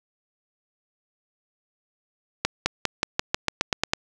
accelerating click train, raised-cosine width 0.2 ms, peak -3 dBFS, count 11, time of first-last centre 2.45-3.935 s, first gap 210 ms, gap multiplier 0.92, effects none

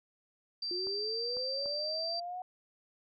sine tone, 4687 Hz, D8, 4 cents flat, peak -34 dBFS, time 0.62-2.2 s, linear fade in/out 5 ms
sine linear sweep, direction up, 349.2 to 740 Hz, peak -37 dBFS, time 0.71-2.42 s, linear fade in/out 2 ms
clicks, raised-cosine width 1 ms, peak -35 dBFS, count 3, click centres 0.87 / 1.369 / 1.659 s
effects none

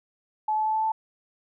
sine tone with pitch steps, 860 / 865 / 870 / 875 / 880.1 Hz, A5 / A5 / A5 / A5 / A5, -40 / -30 / -20 / -10 / 0 cents, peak -22 dBFS, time 0.48-0.92 s, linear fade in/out 5 ms, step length 88 ms, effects none

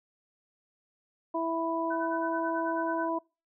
harmonic tone, 329.6 Hz, E4, in tune, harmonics 1 / 2 / 3, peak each -32 / -32 / -32 dBFS, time 1.34-3.19 s, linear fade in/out 10 ms
sine tone with tremolo, 1514 Hz, F#6, 39 cents sharp, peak -34 dBFS, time 1.9-3.09 s, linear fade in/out 10 ms, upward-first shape sine, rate 9.2 Hz, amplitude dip 85%
effects noise-tail reverb RT60 0.3 s tail -26 dB re dry

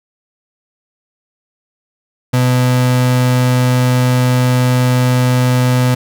35% pulse tone, 125.8 Hz, B2, 32 cents sharp, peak -8 dBFS, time 2.33-5.95 s, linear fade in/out 10 ms, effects none

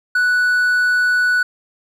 triangle tone, 1480 Hz, F#6, in tune, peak -11 dBFS, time 0.15-1.43 s, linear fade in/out 5 ms, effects none

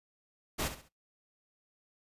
pink noise with echo, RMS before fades -33 dBFS, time 0.58-0.69 s, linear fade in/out 20 ms, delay 67 ms, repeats 3, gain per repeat -10 dB, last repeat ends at 0.891 s, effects noise-tail reverb RT60 0.2 s tail -23 dB re dry + resampled to 32000 Hz

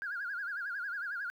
sine tone with vibrato, 1521 Hz, F#6, 47 cents sharp, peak -34 dBFS, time 0.02-1.3 s, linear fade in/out 0 ms, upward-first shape sine, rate 11 Hz, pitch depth 160 cents each way, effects tanh soft clip ceiling -30 dBFS + 11-bit

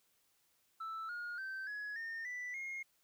sine tone with pitch steps, 1320 / 1431.2 / 1551.7 / 1682.4 / 1824.1 / 1977.8 / 2144 Hz, E6 / F6 / G6 / G#6 / A#6 / B6 / C7, +2 / +42 / -18 / +22 / -38 / +2 / +42 cents, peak -38 dBFS, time 0.8-2.83 s, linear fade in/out 10 ms, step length 290 ms, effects tanh soft clip ceiling -39 dBFS + white hiss -75 dBFS RMS until 3.03 s

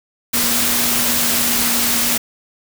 sine tone in noise, 237.7 Hz, A#3, 34 cents sharp, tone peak -26 dBFS, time 0.33-2.18 s, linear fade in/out 10 ms, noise white, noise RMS -17 dBFS, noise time 0.33-2.18 s, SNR -12 dB, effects none

